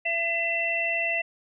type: harmonic tone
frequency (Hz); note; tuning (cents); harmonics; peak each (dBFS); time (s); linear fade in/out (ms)
672; E5; +33; 1 / 3 / 4; -31 / -29 / -26; 0.05-1.22; 10
effects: none